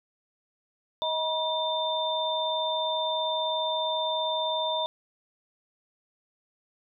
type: tone cluster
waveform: sine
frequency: 629 / 964 / 3585 Hz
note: D#5 / B5 / A7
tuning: +19 / -42 / +32 cents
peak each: -30 dBFS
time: 1.02-4.86 s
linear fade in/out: 0 ms
effects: none